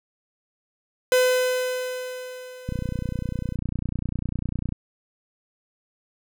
45% pulse tone with exponential decay, 506 Hz, B4, 42 cents sharp, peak -15 dBFS, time 1.12-3.56 s, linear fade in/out 1 ms, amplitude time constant 530 ms
click train, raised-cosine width 5 ms, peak -15 dBFS, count 62, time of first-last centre 2.69-4.723 s, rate 30 Hz
effects none

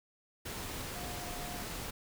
sine tone in noise, 711 Hz, F5, 31 cents sharp, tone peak -46 dBFS, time 0.95-1.63 s, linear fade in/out 10 ms, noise pink, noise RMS -41 dBFS, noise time 0.45-1.91 s, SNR -8 dB, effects none

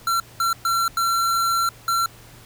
square tone bursts at uneven times, 1359 Hz, F6, 48 cents flat, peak -19 dBFS, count 5, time 0.07-0.2 / 0.4-0.53 / 0.65-0.88 / 0.97-1.69 / 1.88-2.06 s, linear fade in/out 2 ms, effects added 117 Hz sine -49 dBFS peak until 2.45 s + pink hiss -47 dBFS RMS until 2.45 s

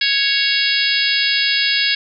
harmonic tone, 554.4 Hz, C#5, in tune, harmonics 3 / 4 / 5 / 6 / 7 / 8 / 9, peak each -22 / -22 / -22 / -22 / -22 / -22 / -22 dBFS, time 0.01-1.95 s, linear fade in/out 5 ms, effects none

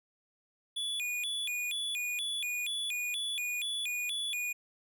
square tone with vibrato, 2901 Hz, F#7, 35 cents flat, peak -33 dBFS, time 0.76-4.53 s, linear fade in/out 10 ms, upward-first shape square, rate 2.1 Hz, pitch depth 290 cents each way, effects none

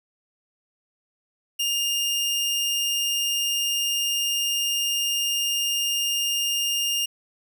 sawtooth tone, 2820 Hz, F7, 16 cents sharp, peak -19 dBFS, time 1.59-7.06 s, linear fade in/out 10 ms, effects none

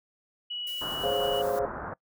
sine tone, 2931 Hz, F#7, 17 cents flat, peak -32 dBFS, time 0.5-1.42 s, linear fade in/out 10 ms
blue noise with tremolo, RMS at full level -44 dBFS, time 0.67-1.59 s, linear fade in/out 0 ms, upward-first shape triangle, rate 9.1 Hz, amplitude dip 25%
white low-pass noise, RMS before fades -37 dBFS, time 0.81-1.94 s, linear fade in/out 5 ms, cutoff 1500 Hz, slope 48 dB/octave
sine chord, Db major seventh, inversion second, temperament equal, 415.3 / 523.3 / 554.4 / 698.5 Hz, Ab4 / C5 / Db5 / F5, 0 / 0 / 0 / 0 cents, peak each -31 dBFS, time 1.03-1.66 s, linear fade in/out 10 ms
effects noise-tail reverb RT60 0.1 s tail -23 dB re dry

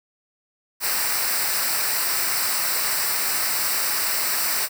white noise with comb filter, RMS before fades -23 dBFS, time 0.8-4.69 s, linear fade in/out 50 ms, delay 0.3 ms, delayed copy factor -0.7, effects none

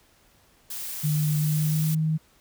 blue noise, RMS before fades -34 dBFS, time 0.7-1.95 s, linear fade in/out 5 ms
sine tone with pitch glide, 151.3 to 157.27 Hz, D#3 to D#3, -48 to +19 cents, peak -21 dBFS, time 1.03-2.18 s, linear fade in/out 20 ms, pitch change +67 cents, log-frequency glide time 1.37-1.97 s
effects pink hiss -60 dBFS RMS until 2.4 s

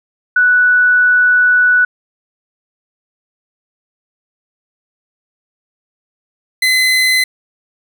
sine / 30% pulse tone pair in turn, 1480 / 2035 Hz, F#6 / C7, 0 / -49 cents, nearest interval tritone, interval 551 cents, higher second, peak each -7 dBFS, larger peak neither, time 0.36-1.85 / 6.62-7.24 s, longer first, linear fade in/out 5 ms, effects none

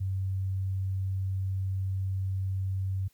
sine tone, 95.5 Hz, G2, 45 cents flat, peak -27 dBFS, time 0-3.08 s, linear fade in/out 10 ms, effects white hiss -68 dBFS RMS until 3.13 s + high-pass 60 Hz 12 dB/octave

